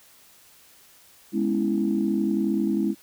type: chord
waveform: sine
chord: C# minor seventh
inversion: second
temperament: equal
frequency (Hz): 207.7 / 246.9 / 277.2 / 329.6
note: G#3 / B3 / C#4 / E4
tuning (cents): 0 / 0 / 0 / 0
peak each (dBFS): -24 / -30 / -28 / -25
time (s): 1.32-2.95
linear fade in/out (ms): 50
effects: tanh soft clip ceiling -11 dBFS + white hiss -54 dBFS RMS until 3.02 s